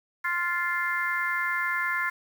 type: harmonic tone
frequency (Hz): 349.2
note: F4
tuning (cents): 0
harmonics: 3 / 4 / 5 / 6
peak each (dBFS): -32 / -31 / -29 / -31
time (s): 0.24-2.1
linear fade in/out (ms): 10
effects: 8-bit